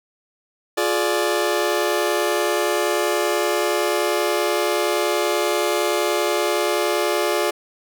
sawtooth chord, D diminished, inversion first, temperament just, 352.4 / 422.9 / 587.3 Hz, F4 / Ab4 / D5, +16 / +31 / 0 cents, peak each -19 dBFS, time 0.77-7.51 s, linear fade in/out 10 ms, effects none

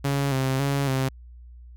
sawtooth tone with vibrato, 136.1 Hz, C#3, 31 cents flat, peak -18 dBFS, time 0.04-1.09 s, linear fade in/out 10 ms, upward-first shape square, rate 1.8 Hz, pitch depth 46 cents each way, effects added 60 Hz sine -42 dBFS peak until 1.76 s

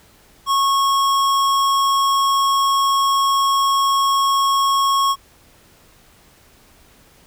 sine tone with hard clipping, 1097 Hz, C#6, 18 cents flat, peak -16 dBFS, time 0.46-5.16 s, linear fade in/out 50 ms, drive 17 dB, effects pink hiss -51 dBFS RMS until 7.26 s

